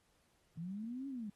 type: linear two-way sweep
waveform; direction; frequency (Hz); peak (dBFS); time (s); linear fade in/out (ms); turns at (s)
sine; up then down; 157.2 to 280.4 to 195.9; -40; 0.57-1.3; 5; 1.08
effects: pink hiss -75 dBFS RMS until 1.35 s + AAC 32 kbps